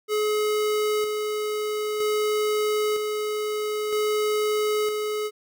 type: tone with tremolo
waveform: square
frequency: 424.3 Hz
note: G#4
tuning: 37 cents sharp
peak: -22 dBFS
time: 0.08-5.31 s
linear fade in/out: 50 ms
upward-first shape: square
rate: 0.52 Hz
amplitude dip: 35%
effects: none

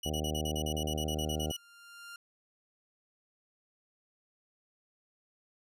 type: tone bursts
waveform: sawtooth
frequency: 2931 Hz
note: F#7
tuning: 17 cents flat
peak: -33 dBFS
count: 15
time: 0.03-1.567 s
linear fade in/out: 5 ms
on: 67 ms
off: 38 ms
type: harmonic tone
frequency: 76.7 Hz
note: D#2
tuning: 24 cents flat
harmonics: 1 / 2 / 3 / 4 / 5 / 6 / 7 / 8 / 9 / 10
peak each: -36 / -39 / -41 / -42 / -43 / -44 / -44 / -45 / -46 / -46 dBFS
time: 0.05-1.52 s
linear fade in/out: 10 ms
type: tone with exponential growth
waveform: sawtooth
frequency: 1396.9 Hz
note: F6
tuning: in tune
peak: -40 dBFS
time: 0.68-2.16 s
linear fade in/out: 2 ms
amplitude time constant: 320 ms
effects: resampled to 32000 Hz

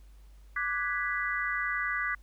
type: chord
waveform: sine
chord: G# half-diminished seventh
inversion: second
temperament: equal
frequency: 1174.7 / 1480 / 1661.2 / 1975.5 Hz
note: D6 / F#6 / G#6 / B6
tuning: 0 / 0 / 0 / 0 cents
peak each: -35 / -35 / -35 / -32 dBFS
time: 0.56-2.15 s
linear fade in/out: 5 ms
effects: added 50 Hz sine -50 dBFS peak until 2.22 s + pink hiss -67 dBFS RMS until 2.22 s

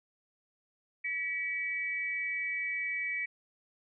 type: tone pair together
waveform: sine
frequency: 1946.6 / 2285 Hz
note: B6 / D7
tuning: -26 / -48 cents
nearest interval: minor third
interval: 278 cents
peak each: -36 / -33 dBFS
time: 1.04-3.26 s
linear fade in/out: 10 ms
effects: none

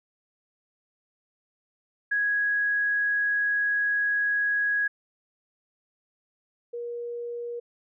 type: tone pair in turn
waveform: sine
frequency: 1661.2 / 475.7 Hz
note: G#6 / A#4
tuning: 0 / +35 cents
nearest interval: octave + minor seventh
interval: 2165 cents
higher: first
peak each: -22 / -31 dBFS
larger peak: first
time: 2.11-4.88 / 6.73-7.6 s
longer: first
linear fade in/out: 10 ms
effects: none

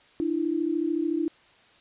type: tone pair together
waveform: sine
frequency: 302 / 335.7 Hz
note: D4 / E4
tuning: +48 / +32 cents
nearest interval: major second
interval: 184 cents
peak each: -27 / -26 dBFS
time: 0.2-1.28 s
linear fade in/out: 0 ms
effects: white hiss -57 dBFS RMS until 1.8 s + resampled to 8000 Hz

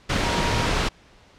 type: tone in noise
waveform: sine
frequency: 946 Hz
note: A#5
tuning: 25 cents sharp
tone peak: -28 dBFS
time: 0.23-0.67 s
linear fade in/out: 10 ms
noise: pink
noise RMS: -22 dBFS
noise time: 0.09-0.89 s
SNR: -9 dB
effects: pink hiss -53 dBFS RMS until 1.38 s + low-pass 5000 Hz 12 dB/octave

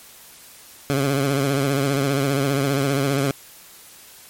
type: tone with vibrato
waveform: 15% pulse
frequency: 138.3 Hz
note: C#3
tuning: 4 cents flat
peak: -12 dBFS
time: 0.9-3.31 s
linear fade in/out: 0 ms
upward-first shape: triangle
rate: 15 Hz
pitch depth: 79 cents each way
effects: white hiss -45 dBFS RMS until 4.29 s + MP3 64 kbps

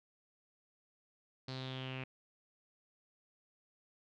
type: tone with low-pass filter sweep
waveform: sawtooth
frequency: 130.6 Hz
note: C3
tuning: 3 cents flat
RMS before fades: -43 dBFS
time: 1.48-2.04 s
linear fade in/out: 5 ms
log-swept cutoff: 4400 to 2500 Hz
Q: 6.3
effects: none

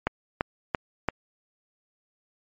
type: click train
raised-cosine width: 0.5 ms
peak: -8 dBFS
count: 4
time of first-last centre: 0.07-1.087 s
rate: 2.95 Hz
effects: MP3 32 kbps

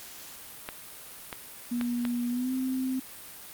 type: clicks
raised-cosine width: 0.3 ms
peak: -18 dBFS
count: 4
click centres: 0.689 / 1.328 / 1.812 / 2.052 s
type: tone with pitch glide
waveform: sine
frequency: 240.9 to 259.7 Hz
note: B3 to C4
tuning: -43 to -13 cents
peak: -27 dBFS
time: 1.71-3 s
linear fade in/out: 10 ms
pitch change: +130 cents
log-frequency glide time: 2.3-2.52 s
effects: white hiss -45 dBFS RMS until 3.53 s + Opus 48 kbps

